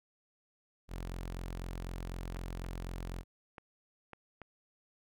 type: tone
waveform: sawtooth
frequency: 44 Hz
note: F1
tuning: 14 cents sharp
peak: -35 dBFS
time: 0.88-3.24 s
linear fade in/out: 50 ms
type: clicks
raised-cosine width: 0.5 ms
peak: -32 dBFS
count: 5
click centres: 2.361 / 2.647 / 3.582 / 4.133 / 4.417 s
effects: none